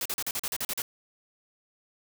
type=noise bursts; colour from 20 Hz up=white; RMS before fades=-31 dBFS; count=10; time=0.01-0.82 s; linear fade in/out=2 ms; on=45 ms; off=40 ms; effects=none